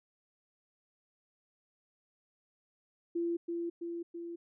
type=tone with echo; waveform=sine; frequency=340.4 Hz; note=F4; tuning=44 cents flat; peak=-30 dBFS; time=3.15-3.37 s; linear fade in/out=10 ms; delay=330 ms; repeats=3; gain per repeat=-3 dB; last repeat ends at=4.36 s; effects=none